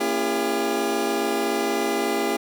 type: chord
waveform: 25% pulse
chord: A# diminished seventh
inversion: none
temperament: just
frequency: 233.1 / 279.7 / 335.6 / 402.8 Hz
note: A#3 / C#4 / E4 / G4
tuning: 0 / +16 / +31 / +47 cents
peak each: -26 / -26 / -24 / -21 dBFS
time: 0-2.37 s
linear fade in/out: 10 ms
effects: none